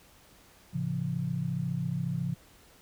sine chord, A augmented, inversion none, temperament just, 110 / 137.5 / 171.88 Hz, A2 / C#3 / E#3, 0 / -14 / -27 cents, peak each -38 / -32 / -32 dBFS, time 0.73-2.35 s, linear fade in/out 20 ms, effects pink hiss -58 dBFS RMS until 2.81 s

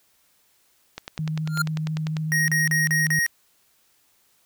click train, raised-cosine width 0.2 ms, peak -15 dBFS, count 13, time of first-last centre 0.98-2.168 s, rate 10.1 Hz
sine tone with vibrato, 156.5 Hz, D#3, 10 cents sharp, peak -24 dBFS, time 1.19-3.19 s, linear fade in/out 0 ms, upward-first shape sine, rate 14 Hz, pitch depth 15 cents each way
square tone with exponential growth, 1396.9 Hz, F6, in tune, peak -18 dBFS, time 1.45-1.62 s, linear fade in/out 5 ms, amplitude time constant 35 ms
square tone bursts, 1876 Hz, A#6, 11 cents sharp, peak -20 dBFS, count 5, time 2.32-3.264 s, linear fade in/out 0 ms, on 160 ms, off 36 ms
effects white hiss -63 dBFS RMS until 4.45 s

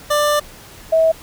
25% pulse / sine tone pair in turn, 592 / 646.5 Hz, D5 / E5, +14 / -34 cents, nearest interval major second, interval 152 cents, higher second, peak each -10 dBFS, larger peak neither, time 0.1-0.4 / 0.92-1.12 s, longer first, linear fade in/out 10 ms, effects pink hiss -40 dBFS RMS until 1.22 s

